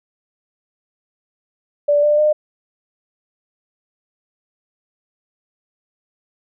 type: tone with pitch steps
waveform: sine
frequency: 583 / 594.2 / 605.7 Hz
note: D5 / D5 / D#5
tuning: -13 / +20 / -47 cents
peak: -11 dBFS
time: 1.88-2.33 s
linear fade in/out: 10 ms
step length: 150 ms
effects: none